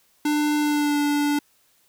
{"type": "tone with pitch glide", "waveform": "square", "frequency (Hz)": [297.8, 291.3], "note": ["D4", "D4"], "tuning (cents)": [24, -14], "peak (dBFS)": -20, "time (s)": [0.25, 1.39], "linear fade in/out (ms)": 5, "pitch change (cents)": -38, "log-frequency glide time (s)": [0.59, 0.99], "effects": ["white hiss -62 dBFS RMS until 1.88 s"]}